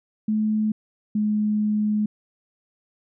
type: tone pair in turn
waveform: sine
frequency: 215.1 / 211.4 Hz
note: A3 / G#3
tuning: -39 / +31 cents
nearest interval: unison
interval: 30 cents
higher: first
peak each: -19 dBFS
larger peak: neither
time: 0.28-0.72 / 1.15-2.06 s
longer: second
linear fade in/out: 5 ms
effects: none